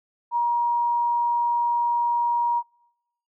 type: tone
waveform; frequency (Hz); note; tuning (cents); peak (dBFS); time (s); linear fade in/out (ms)
sine; 950; A#5; +33; -19; 0.31-2.63; 50
effects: noise-tail reverb RT60 0.8 s tail -25 dB re dry